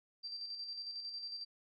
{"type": "tone with tremolo", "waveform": "sine", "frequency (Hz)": 4699, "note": "D8", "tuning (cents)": 0, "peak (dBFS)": -40, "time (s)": [0.23, 1.45], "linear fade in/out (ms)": 20, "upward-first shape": "square", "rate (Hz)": 11, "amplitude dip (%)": 40, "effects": []}